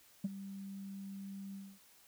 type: tone with ADSR envelope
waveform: sine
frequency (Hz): 196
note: G3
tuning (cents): 0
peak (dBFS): -28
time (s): 0.24-1.79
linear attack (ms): 8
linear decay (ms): 27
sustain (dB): -15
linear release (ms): 240
effects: tanh soft clip ceiling -30 dBFS + white hiss -64 dBFS RMS until 2.07 s